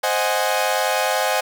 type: chord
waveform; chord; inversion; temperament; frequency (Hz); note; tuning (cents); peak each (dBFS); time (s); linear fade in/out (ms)
sawtooth; Ab dominant seventh; first; equal; 523.3 / 622.3 / 740 / 830.6; C5 / Eb5 / Gb5 / Ab5; 0 / 0 / 0 / 0; -20; 0.03-1.41; 10
effects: none